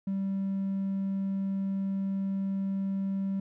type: tone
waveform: triangle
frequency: 194.5 Hz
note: G3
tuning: 13 cents flat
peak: -25 dBFS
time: 0.07-3.4 s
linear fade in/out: 5 ms
effects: tanh soft clip ceiling -23 dBFS